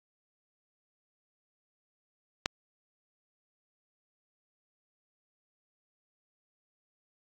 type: click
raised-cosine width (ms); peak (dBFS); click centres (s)
0.2; -9; 2.459
effects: AAC 48 kbps